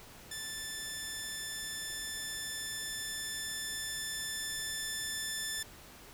10% pulse tone with level ramp, 1760 Hz, A6, in tune, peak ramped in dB -30 to -26 dBFS, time 0.31-5.63 s, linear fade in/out 5 ms, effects pink hiss -53 dBFS RMS until 6.13 s

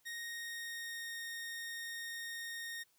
sawtooth tone with pitch glide, 1864.7 to 1851.8 Hz, A#6 to A#6, 0 to -12 cents, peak -38 dBFS, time 0.05-2.84 s, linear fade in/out 20 ms, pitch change -12 cents, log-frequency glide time 0.22-1.17 s, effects white hiss -73 dBFS RMS until 2.98 s

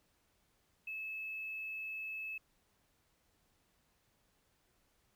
triangle tone with hard clipping, 2600 Hz, E7, 24 cents flat, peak -40 dBFS, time 0.87-2.38 s, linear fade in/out 5 ms, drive 3 dB, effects pink hiss -75 dBFS RMS until 5.15 s

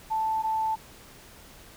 sine tone pair in turn, 880 / 880 Hz, A5 / A5, 0 / 0 cents, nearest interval unison, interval 0 cents, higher neither, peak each -24 dBFS, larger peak neither, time 0.1-0.43 / 0.43-0.76 s, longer neither, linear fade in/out 20 ms, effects pink hiss -50 dBFS RMS until 1.76 s

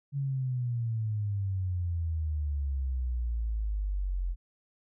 sine exponential sweep, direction down, 141.9 to 43.19 Hz, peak -28 dBFS, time 0.12-4.36 s, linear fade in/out 50 ms, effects none

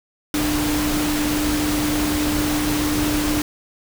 sine tone in noise, 299 Hz, D4, 31 cents sharp, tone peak -20 dBFS, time 0.34-3.42 s, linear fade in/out 2 ms, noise pink, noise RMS -24 dBFS, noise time 0.34-3.42 s, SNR +1 dB, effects none

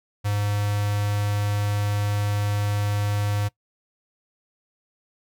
square tone with notch filter, 103 Hz, G#2, 14 cents flat, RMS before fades -24 dBFS, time 0.24-3.49 s, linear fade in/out 20 ms, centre 340 Hz, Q 1.7, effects noise-tail reverb RT60 0.1 s tail -20 dB re dry

